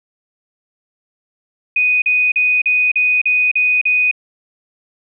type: tone bursts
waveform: sine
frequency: 2489 Hz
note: D#7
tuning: in tune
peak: -11 dBFS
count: 8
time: 1.76-4.113 s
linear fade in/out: 5 ms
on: 260 ms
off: 39 ms
effects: none